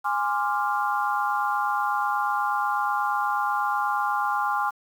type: chord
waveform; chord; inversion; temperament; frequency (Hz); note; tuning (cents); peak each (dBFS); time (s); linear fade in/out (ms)
sine; D half-diminished seventh; second; equal with one note detuned; 825.3 / 1046.5 / 1174.7 / 1396.9; Ab5 / C6 / D6 / F6; -11 / 0 / 0 / 0; -26 / -28 / -29 / -29; 0.04-4.71; 20
effects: 8-bit